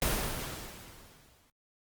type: noise with exponential decay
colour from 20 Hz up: pink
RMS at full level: -27 dBFS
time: 0.02-1.5 s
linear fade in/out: 1 ms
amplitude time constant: 320 ms
effects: Opus 24 kbps